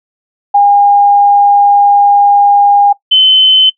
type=tone pair in turn; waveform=sine; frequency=811 / 3054 Hz; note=G#5 / G7; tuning=-41 / -46 cents; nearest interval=octave + major seventh; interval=2295 cents; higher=second; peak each=-3 dBFS; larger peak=neither; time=0.54-2.93 / 3.11-3.7 s; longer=first; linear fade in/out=10 ms; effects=noise-tail reverb RT60 0.1 s tail -18 dB re dry